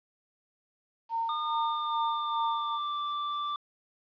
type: tone with tremolo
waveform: sine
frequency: 914 Hz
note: A#5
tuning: 34 cents flat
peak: -27 dBFS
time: 1.09-2.79 s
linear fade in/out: 50 ms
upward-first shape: sine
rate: 2.4 Hz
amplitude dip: 70%
type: tone with pitch glide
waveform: square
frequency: 1215 to 1172.9 Hz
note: D#6 to D6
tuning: -42 to -3 cents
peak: -31 dBFS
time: 1.29-3.56 s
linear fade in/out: 2 ms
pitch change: -61 cents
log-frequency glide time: 1.45-2.99 s
effects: resampled to 11025 Hz + 10-bit